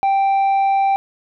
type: tone with tanh clipping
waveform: sine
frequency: 784 Hz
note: G5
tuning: in tune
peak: -14 dBFS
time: 0.03-0.96 s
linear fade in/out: 0 ms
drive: 4 dB
effects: none